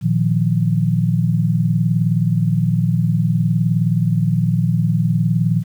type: chord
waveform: sine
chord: Bb suspended fourth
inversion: none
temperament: just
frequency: 116.54 / 155.39 / 174.81 Hz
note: Bb2 / Eb3 / F3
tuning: 0 / -2 / +2 cents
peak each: -18 dBFS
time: 0.01-5.64 s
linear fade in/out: 50 ms
effects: 8-bit